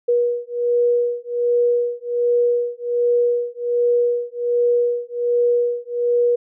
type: beating tone pair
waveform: sine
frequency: 480.7 / 482 Hz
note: B4 / B4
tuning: -47 / -42 cents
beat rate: 1.3 Hz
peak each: -19 dBFS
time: 0.08-6.36 s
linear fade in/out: 10 ms
effects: none